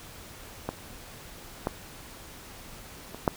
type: clicks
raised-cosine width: 1 ms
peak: -15 / -12 / -25 / -7 dBFS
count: 4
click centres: 0.69 / 1.671 / 3.146 / 3.278 s
effects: pink hiss -46 dBFS RMS until 3.36 s